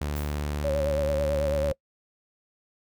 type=tone; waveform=sawtooth; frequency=73.7 Hz; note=D2; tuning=7 cents sharp; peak=-24 dBFS; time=0.01-1.72 s; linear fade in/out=5 ms
type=noise with exponential decay; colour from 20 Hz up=violet; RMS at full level=-38 dBFS; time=0.16-0.49 s; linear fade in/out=1 ms; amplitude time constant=71 ms
type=tone with vibrato; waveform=sine; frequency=554.4 Hz; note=C#5; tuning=in tune; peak=-24 dBFS; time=0.64-1.73 s; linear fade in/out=10 ms; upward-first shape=sine; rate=9.1 Hz; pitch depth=54 cents each way
effects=noise-tail reverb RT60 0.1 s tail -25 dB re dry